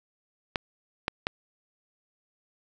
clicks, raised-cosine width 0.3 ms, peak -10 dBFS, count 3, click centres 0.558 / 1.081 / 1.269 s, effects none

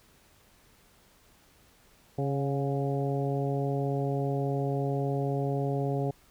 harmonic tone with a mistuned harmonic, 138.5 Hz, C#3, 1 cent flat, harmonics 1 / 2 / 3 / 4 / 5 / 6, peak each -29 / -35 / -33 / -37 / -37 / -46 dBFS, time 2.18-6.11 s, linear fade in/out 5 ms, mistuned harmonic 5, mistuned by +37 cents, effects pink hiss -61 dBFS RMS until 6.3 s

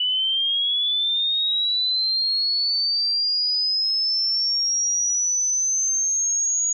sine linear sweep, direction up, 2960 to 6760 Hz, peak -19 dBFS, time 0-6.73 s, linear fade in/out 5 ms, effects none

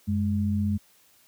sine tone pair together, 92.52 / 207.7 Hz, F#2 / G#3, 0 / 0 cents, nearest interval octave + major second, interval 1400 cents, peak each -25 dBFS, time 0.07-0.78 s, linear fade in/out 20 ms, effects white hiss -60 dBFS RMS until 1.27 s + high-pass 60 Hz 12 dB/octave

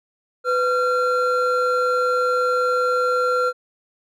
triangle tone pair together, 500 / 1374.7 Hz, B4 / F6, +21 / -28 cents, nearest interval octave + tritone, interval 1751 cents, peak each -18 dBFS, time 0.44-3.53 s, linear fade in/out 50 ms, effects none

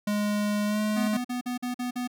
square tone with pitch glide, 207.7 to 212.4 Hz, G#3 to G#3, 0 to +39 cents, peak -25 dBFS, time 0.07-1.17 s, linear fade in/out 5 ms, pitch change +39 cents, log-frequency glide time 0.66-0.8 s
square tone bursts, 247.1 Hz, B3, 1 cent sharp, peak -29 dBFS, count 7, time 0.96-2.076 s, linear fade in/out 10 ms, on 120 ms, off 46 ms
effects none

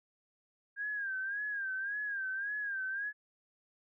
sine tone with vibrato, 1611 Hz, G6, 47 cents sharp, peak -34 dBFS, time 0.76-3.13 s, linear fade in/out 50 ms, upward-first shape sine, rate 1.8 Hz, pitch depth 92 cents each way, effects none

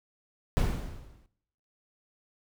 brown noise with exponential decay, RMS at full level -22 dBFS, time 0.57-1.26 s, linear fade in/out 0 ms, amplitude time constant 150 ms, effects noise-tail reverb RT60 0.8 s tail -20 dB re dry

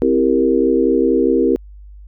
sine chord, C dominant seventh, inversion none, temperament equal with one note detuned, 261.6 / 329.6 / 394.3 / 466.2 Hz, C4 / E4 / G4 / Bb4, 0 / 0 / +10 / 0 cents, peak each -17 dBFS, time 0.02-1.56 s, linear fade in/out 0 ms, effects added 50 Hz sine -35 dBFS peak until 2.07 s

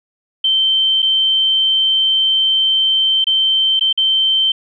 sine tone with dropouts, 3110 Hz, G7, 14 cents flat, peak -11 dBFS, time 0.44-4.52 s, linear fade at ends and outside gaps 5 ms, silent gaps 1.021-1.026 / 3.243-3.268 / 3.795-3.809 / 3.928-3.975 s, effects none

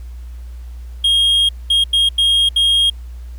triangle tone bursts at uneven times, 3249 Hz, G#7, 39 cents flat, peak -9 dBFS, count 5, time 1.04-1.49 / 1.7-1.84 / 1.93-2.09 / 2.18-2.49 / 2.56-2.9 s, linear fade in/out 5 ms, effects added 60 Hz sine -28 dBFS peak until 3.38 s + pink hiss -52 dBFS RMS until 3.38 s

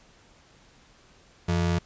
square ring-modulated tone, 130.81 Hz, C3, in tune, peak -20 dBFS, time 1.48-1.79 s, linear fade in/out 10 ms, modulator 40.7 Hz, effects pink hiss -57 dBFS RMS until 1.85 s + resampled to 16000 Hz

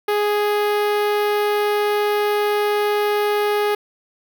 sawtooth tone with notch filter, 415.3 Hz, G#4, in tune, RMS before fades -19 dBFS, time 0.08-3.75 s, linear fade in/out 5 ms, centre 7300 Hz, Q 0.57, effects none

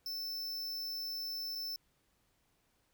square tone with dropouts, 5300 Hz, E8, 9 cents sharp, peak -38 dBFS, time 0.06-1.76 s, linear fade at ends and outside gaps 1 ms, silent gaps 1.552-1.556 s, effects pink hiss -75 dBFS RMS until 2.93 s

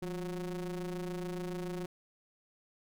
square ring-modulated tone, 92.5 Hz, F#2, in tune, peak -34 dBFS, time 0.02-1.86 s, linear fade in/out 5 ms, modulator 264 Hz, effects none

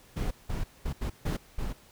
brown noise bursts at uneven times, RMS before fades -30 dBFS, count 6, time 0.16-0.31 / 0.49-0.64 / 0.85-0.93 / 1.01-1.1 / 1.25-1.37 / 1.58-1.73 s, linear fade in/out 10 ms, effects pink hiss -57 dBFS RMS until 1.91 s

